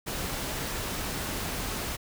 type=noise; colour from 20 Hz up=pink; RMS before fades=-33 dBFS; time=0.06-1.97 s; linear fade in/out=20 ms; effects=none